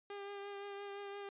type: tone with vibrato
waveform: sawtooth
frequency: 401.8 Hz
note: G4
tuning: 43 cents sharp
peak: -40 dBFS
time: 0.1-1.29 s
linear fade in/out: 2 ms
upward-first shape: triangle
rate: 5.8 Hz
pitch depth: 22 cents each way
effects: resampled to 8000 Hz